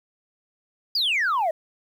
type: exponential sweep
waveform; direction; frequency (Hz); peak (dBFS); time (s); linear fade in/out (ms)
sine; down; 4978 to 605; -18; 0.95-1.51; 5
effects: tanh soft clip ceiling -18 dBFS + 9-bit